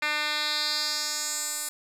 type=tone with band-pass filter sweep; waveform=10% pulse; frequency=300 Hz; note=D4; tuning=37 cents sharp; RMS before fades=-29 dBFS; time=0.02-1.69 s; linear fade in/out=5 ms; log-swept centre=2600 to 9500 Hz; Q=2.6; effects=none